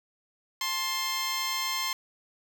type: tone pair together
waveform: 10% pulse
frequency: 874 / 1054.5 Hz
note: A5 / C6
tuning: -12 / +13 cents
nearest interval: minor third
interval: 325 cents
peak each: -30 / -20 dBFS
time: 0.61-1.93 s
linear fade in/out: 2 ms
effects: none